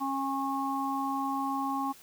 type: harmonic tone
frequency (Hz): 272.7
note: C#4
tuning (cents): -28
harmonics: 1 / 3 / 4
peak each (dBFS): -33 / -33 / -33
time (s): 0-1.93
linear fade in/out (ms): 20
effects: white hiss -54 dBFS RMS until 2.02 s